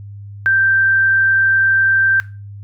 sine tone, 1568 Hz, G6, in tune, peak -10 dBFS, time 0.46-2.2 s, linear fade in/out 0 ms, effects noise-tail reverb RT60 0.3 s tail -17 dB re dry + added 101 Hz sine -30 dBFS peak until 2.63 s

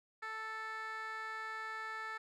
15% pulse tone with band-pass filter, 440 Hz, A4, in tune, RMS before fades -43 dBFS, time 0.22-2.18 s, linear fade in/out 10 ms, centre 1700 Hz, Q 2, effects none

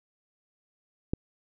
click, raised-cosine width 3 ms, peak -14 dBFS, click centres 1.135 s, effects none

